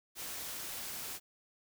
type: noise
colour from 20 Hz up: white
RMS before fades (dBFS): -42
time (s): 0.15-1.2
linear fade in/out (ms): 50
effects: none